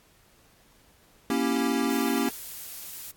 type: chord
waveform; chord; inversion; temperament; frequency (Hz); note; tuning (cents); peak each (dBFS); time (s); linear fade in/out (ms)
square; A# diminished seventh; none; equal with one note detuned; 236.3 / 277.2 / 329.6 / 392; A#3 / C#4 / E4 / G4; +24 / 0 / 0 / 0; -29 / -28 / -33 / -32; 1.3-2.29; 2
type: noise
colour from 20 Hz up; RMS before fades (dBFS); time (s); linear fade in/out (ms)
blue; -39; 1.9-3.11; 0
effects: pink hiss -60 dBFS RMS until 3.16 s + AAC 64 kbps